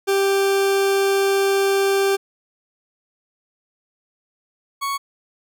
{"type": "tone pair in turn", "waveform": "40% pulse", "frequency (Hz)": [392.8, 1111], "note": ["G4", "C#6"], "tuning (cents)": [4, 4], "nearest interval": "octave + tritone", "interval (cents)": 1800, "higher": "second", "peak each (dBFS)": [-15, -21], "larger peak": "first", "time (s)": [[0.07, 2.17], [4.81, 4.98]], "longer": "first", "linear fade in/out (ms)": 20, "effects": []}